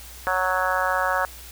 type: harmonic tone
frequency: 185 Hz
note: F#3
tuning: in tune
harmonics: 3 / 4 / 5 / 6 / 7 / 8 / 9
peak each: -28 / -28 / -28 / -28 / -28 / -28 / -28 dBFS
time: 0.27-1.25 s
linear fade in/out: 0 ms
effects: added 60 Hz sine -43 dBFS peak until 1.51 s + white hiss -43 dBFS RMS until 1.51 s